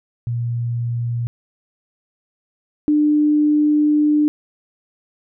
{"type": "tone pair in turn", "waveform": "sine", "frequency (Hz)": [118.7, 299.1], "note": ["A#2", "D4"], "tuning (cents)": [32, 32], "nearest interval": "octave + major third", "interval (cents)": 1600, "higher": "second", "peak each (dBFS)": [-19, -12], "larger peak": "second", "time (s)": [[0.27, 1.27], [2.88, 4.28]], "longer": "second", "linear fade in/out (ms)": 0, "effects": []}